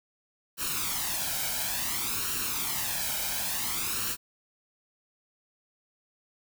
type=noise with flanger; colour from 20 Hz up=white; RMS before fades=-31 dBFS; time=0.57-4.17 s; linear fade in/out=50 ms; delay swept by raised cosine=0.71 to 1.31 ms; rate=0.57 Hz; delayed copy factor=+0.65; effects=none